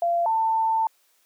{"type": "tone pair in turn", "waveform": "sine", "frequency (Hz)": [687, 892.7], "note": ["F5", "A5"], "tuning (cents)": [-29, 25], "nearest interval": "perfect fourth", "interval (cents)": 454, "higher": "second", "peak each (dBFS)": -19, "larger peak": "neither", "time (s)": [[0.02, 0.26], [0.26, 0.87]], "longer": "second", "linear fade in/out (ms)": 2, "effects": ["white hiss -64 dBFS RMS until 1.25 s", "high-pass 400 Hz 12 dB/octave"]}